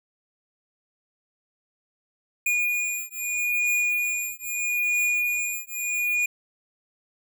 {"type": "beating tone pair", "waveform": "square", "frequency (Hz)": [2443, 2443.78], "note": ["D#7", "D#7"], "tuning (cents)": [-32, -32], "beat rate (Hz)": 0.78, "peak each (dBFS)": -27, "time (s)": [2.46, 6.26], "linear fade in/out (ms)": 5, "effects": []}